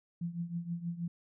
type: tone with tremolo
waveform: sine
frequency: 171 Hz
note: F3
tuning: 36 cents flat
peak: -31 dBFS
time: 0.21-1.08 s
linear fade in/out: 5 ms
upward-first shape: triangle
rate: 6.3 Hz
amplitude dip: 85%
effects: none